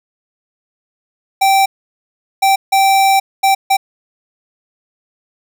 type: tone bursts at uneven times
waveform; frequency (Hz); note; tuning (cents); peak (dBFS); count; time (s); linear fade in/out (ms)
square; 779; G5; -11; -9; 5; 1.41-1.66 / 2.42-2.56 / 2.72-3.2 / 3.43-3.55 / 3.7-3.77; 10
effects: none